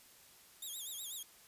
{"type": "tone with vibrato", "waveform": "5% pulse", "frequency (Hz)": 3520, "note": "A7", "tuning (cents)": 0, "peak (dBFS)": -35, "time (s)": [0.62, 1.23], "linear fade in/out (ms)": 5, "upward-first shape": "sine", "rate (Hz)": 8.1, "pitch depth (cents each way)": 150, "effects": ["white hiss -61 dBFS RMS until 1.47 s", "resampled to 32000 Hz"]}